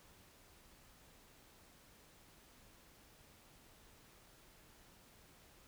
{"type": "silence", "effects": ["pink hiss -64 dBFS RMS until 5.67 s"]}